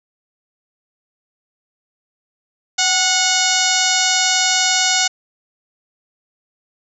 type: harmonic tone with a mistuned harmonic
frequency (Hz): 731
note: F#5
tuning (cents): -21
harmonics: 1 / 2 / 3 / 4 / 5 / 6 / 7 / 8 / 9 / 10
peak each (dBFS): -23 / -23 / -23 / -23 / -23 / -23 / -23 / -23 / -23 / -23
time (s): 2.78-5.08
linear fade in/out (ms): 10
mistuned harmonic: 1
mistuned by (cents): +52
effects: none